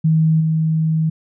sine tone with level steps, 159.1 Hz, D#3, 39 cents sharp, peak -11 / -14 dBFS, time 0.04-1.1 s, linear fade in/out 10 ms, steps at 0.4 s, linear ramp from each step 10 ms, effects none

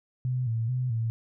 sine tone with vibrato, 120 Hz, B2, 49 cents flat, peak -25 dBFS, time 0.25-1.1 s, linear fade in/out 0 ms, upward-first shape square, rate 2.3 Hz, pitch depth 93 cents each way, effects none

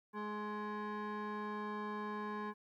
sine tone with frequency modulation, 420.1 Hz, G#4, 20 cents sharp, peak -36 dBFS, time 0.13-2.54 s, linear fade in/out 50 ms, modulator 630 Hz, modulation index 1.6, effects tanh soft clip ceiling -38 dBFS + 13-bit

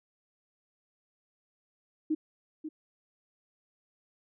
sine tone with echo, 311.1 Hz, D#4, in tune, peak -25 dBFS, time 2.1-2.15 s, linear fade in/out 10 ms, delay 540 ms, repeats 1, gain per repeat -10 dB, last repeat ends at 2.69 s, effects none

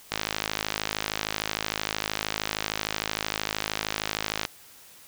click train, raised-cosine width 0.2 ms, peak -8 dBFS, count 231, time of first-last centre 0.12-4.451 s, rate 53.1 Hz, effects white hiss -51 dBFS RMS until 5.07 s

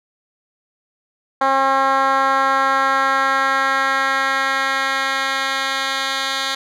10% pulse tone with band-pass filter sweep, 269.5 Hz, C#4, 49 cents flat, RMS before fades -18 dBFS, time 1.41-6.55 s, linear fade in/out 5 ms, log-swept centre 950 to 3300 Hz, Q 1.4, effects none

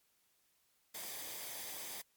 white noise with comb filter, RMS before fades -45 dBFS, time 0.94-2.02 s, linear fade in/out 10 ms, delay 0.72 ms, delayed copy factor -0.5, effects white hiss -75 dBFS RMS until 2.16 s + MP3 96 kbps

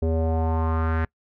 square tone with low-pass filter sweep, 80.9 Hz, E2, 32 cents flat, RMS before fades -23 dBFS, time 0.02-1.05 s, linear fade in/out 5 ms, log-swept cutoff 470 to 1700 Hz, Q 3.3, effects noise-tail reverb RT60 0.1 s tail -24 dB re dry

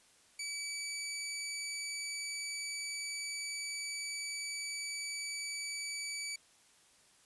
15% pulse tone, 2295 Hz, D7, 40 cents flat, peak -31 dBFS, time 0.39-6.36 s, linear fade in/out 5 ms, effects white hiss -65 dBFS RMS until 7.25 s + resampled to 24000 Hz

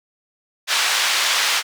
white band-pass noise, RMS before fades -19 dBFS, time 0.67-1.63 s, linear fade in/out 50 ms, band 980 to 4500 Hz, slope 12 dB/octave, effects none

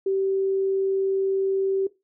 sine tone, 386.9 Hz, G4, 23 cents flat, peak -20 dBFS, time 0.06-1.87 s, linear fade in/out 5 ms, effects noise-tail reverb RT60 0.2 s tail -17 dB re dry

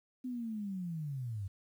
sine linear sweep, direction down, 257.2 to 92.5 Hz, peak -36 dBFS, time 0.24-1.48 s, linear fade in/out 10 ms, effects 11-bit

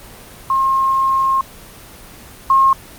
sine tone pair in turn, 1070 / 1074.9 Hz, C6 / C6, +38 / +46 cents, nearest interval unison, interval 8 cents, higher second, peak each -12 / -8 dBFS, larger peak second, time 0.5-1.41 / 2.5-2.73 s, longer first, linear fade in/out 2 ms, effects pink hiss -38 dBFS RMS until 2.98 s + Opus 24 kbps

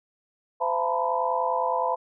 sine tone cluster, 511 / 677 / 877 / 958 / 1008 Hz, C5 / E5 / A5 / A#5 / B5, -41 / +46 / -6 / +47 / +35 cents, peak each -29 dBFS, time 0.6-1.96 s, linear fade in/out 20 ms, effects none

